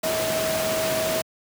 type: tone in noise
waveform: sine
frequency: 640 Hz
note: D#5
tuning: 49 cents sharp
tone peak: -24 dBFS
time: 0.03-1.22 s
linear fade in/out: 10 ms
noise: pink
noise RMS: -26 dBFS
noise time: 0.03-1.22 s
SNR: -1 dB
effects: high-pass 150 Hz 12 dB/octave